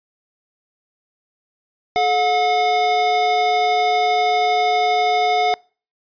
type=tone pair together; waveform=square; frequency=430.7 / 722 Hz; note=A4 / F#5; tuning=-37 / -43 cents; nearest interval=major sixth; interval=894 cents; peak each=-24 / -16 dBFS; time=1.96-5.54 s; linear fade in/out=0 ms; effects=noise-tail reverb RT60 0.4 s tail -26 dB re dry + resampled to 11025 Hz